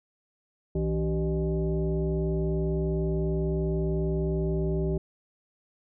sine tone with frequency modulation, 161.3 Hz, E3, 37 cents flat, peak -24 dBFS, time 0.75-4.98 s, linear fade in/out 5 ms, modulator 224 Hz, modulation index 1.3, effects none

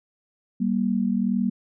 sine tone pair together, 194.8 / 236.5 Hz, G3 / A#3, -11 / +25 cents, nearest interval minor third, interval 336 cents, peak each -23 dBFS, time 0.6-1.5 s, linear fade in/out 10 ms, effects none

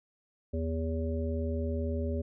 harmonic tone, 81 Hz, E2, 30 cents flat, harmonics 1 / 3 / 5 / 7, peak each -31 / -36 / -38 / -39 dBFS, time 0.53-2.22 s, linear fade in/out 10 ms, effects none

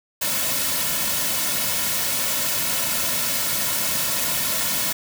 white noise with comb filter, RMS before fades -23 dBFS, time 0.21-4.93 s, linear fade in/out 10 ms, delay 2.5 ms, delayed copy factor -0.6, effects none

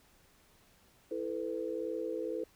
sine chord, E suspended fourth, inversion none, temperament equal with one note detuned, 329.6 / 440 / 501.9 Hz, E4 / A4 / B4, 0 / 0 / +28 cents, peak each -39 / -38 / -38 dBFS, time 1.11-2.44 s, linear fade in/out 5 ms, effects pink hiss -65 dBFS RMS until 2.55 s

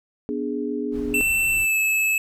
sine chord, G# diminished, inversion first, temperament equal, 246.9 / 293.7 / 415.3 Hz, B3 / D4 / G#4, 0 / 0 / 0 cents, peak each -28 dBFS, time 0.29-1.21 s, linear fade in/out 0 ms
brown noise, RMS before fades -37 dBFS, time 0.91-1.68 s, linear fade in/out 50 ms
square tone with pitch glide, 2678 to 2603 Hz, E7 to E7, +27 to -22 cents, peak -19 dBFS, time 1.14-2.18 s, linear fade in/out 2 ms, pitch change -49 cents, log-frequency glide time 1.51-1.78 s
effects none

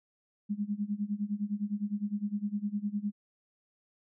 sine tone with tremolo, 206 Hz, G#3, 14 cents flat, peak -27 dBFS, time 0.49-3.12 s, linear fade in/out 20 ms, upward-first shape sine, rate 9.8 Hz, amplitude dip 90%, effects none

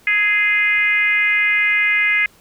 sine tone with frequency modulation, 2075 Hz, C7, 15 cents flat, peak -13 dBFS, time 0.07-2.26 s, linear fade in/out 2 ms, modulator 405 Hz, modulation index 0.91, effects pink hiss -51 dBFS RMS until 2.4 s

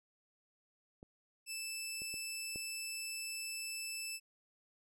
clicks, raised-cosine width 2 ms, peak -39 / -39 / -38 / -34 dBFS, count 4, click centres 1.029 / 2.019 / 2.141 / 2.559 s
15% pulse tone, 2637 Hz, E7, in tune, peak -33 dBFS, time 1.46-4.2 s, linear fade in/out 50 ms
effects none

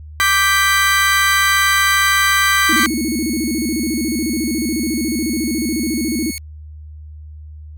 35% pulse chord, G major, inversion second, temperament equal, 1174.7 / 1568 / 1975.5 Hz, D6 / G6 / B6, 0 / 0 / 0 cents, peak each -15 dBFS, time 0.2-2.86 s, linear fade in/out 0 ms
sine tone with vibrato, 273.9 Hz, C#4, 21 cents flat, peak -17 dBFS, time 2.69-6.31 s, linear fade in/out 5 ms, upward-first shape square, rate 14 Hz, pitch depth 260 cents each way
10% pulse tone, 2204 Hz, C#7, 11 cents flat, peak -16 dBFS, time 2.77-6.38 s, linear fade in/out 0 ms
effects added 76 Hz sine -32 dBFS peak until 7.77 s

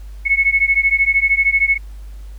sine beating tone pair, 2192 / 2205 Hz, C#7 / C#7, -20 / -10 cents, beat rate 13 Hz, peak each -15 dBFS, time 0.25-1.78 s, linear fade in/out 20 ms, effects added 50 Hz sine -30 dBFS peak until 2.38 s + pink hiss -52 dBFS RMS until 2.38 s

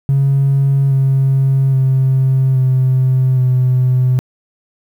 triangle tone with pitch steps, 137.6 / 135 / 132.45 / 129.95 / 127.5 Hz, C#3 / C#3 / C3 / C3 / C3, -12 / -45 / +22 / -11 / -44 cents, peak -6 dBFS, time 0.09-4.19 s, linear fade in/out 0 ms, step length 820 ms, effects tanh soft clip ceiling -6 dBFS + 8-bit

